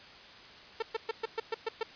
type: tone bursts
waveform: sawtooth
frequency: 449.1 Hz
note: A4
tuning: 35 cents sharp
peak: -26 dBFS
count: 8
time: 0.8-1.832 s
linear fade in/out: 5 ms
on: 24 ms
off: 120 ms
effects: white hiss -51 dBFS RMS until 1.95 s + resampled to 11025 Hz